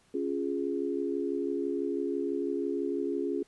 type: chord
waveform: sine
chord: Db major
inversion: none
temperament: equal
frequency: 277.2 / 349.2 / 415.3 Hz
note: Db4 / F4 / Ab4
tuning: 0 / 0 / 0 cents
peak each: -33 dBFS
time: 0.14-3.43 s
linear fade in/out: 5 ms
effects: pink hiss -65 dBFS RMS until 3.47 s + resampled to 24000 Hz